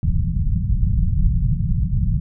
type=low-pass noise; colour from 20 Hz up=pink; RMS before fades=-18 dBFS; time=0.03-2.2 s; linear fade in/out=2 ms; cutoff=180 Hz; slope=48 dB/octave; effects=none